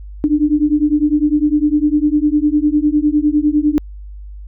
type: beating tone pair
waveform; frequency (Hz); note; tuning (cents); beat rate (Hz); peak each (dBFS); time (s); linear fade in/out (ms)
sine; 293.6 / 303.5; D4 / D#4; 0 / -43; 9.9; -14; 0.24-3.78; 0
effects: added 50 Hz sine -29 dBFS peak until 4.47 s